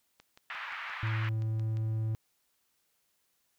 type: click train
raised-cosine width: 0.2 ms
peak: -35 dBFS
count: 10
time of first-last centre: 0.2-1.771 s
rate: 5.73 Hz
type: band-pass noise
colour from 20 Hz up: white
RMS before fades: -40 dBFS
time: 0.5-1.29 s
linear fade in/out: 0 ms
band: 1000 to 2300 Hz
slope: 24 dB/octave
type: tone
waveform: triangle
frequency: 110.4 Hz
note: A2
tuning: 6 cents sharp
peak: -27 dBFS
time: 1.03-2.15 s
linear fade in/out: 0 ms
effects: white hiss -75 dBFS RMS until 3.58 s